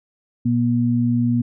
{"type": "tone pair together", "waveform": "sine", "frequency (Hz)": [120, 240], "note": ["B2", "B3"], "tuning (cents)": [-49, -49], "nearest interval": "octave", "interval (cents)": 1200, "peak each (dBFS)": [-20, -17], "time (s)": [0.45, 1.42], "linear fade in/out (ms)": 10, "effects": []}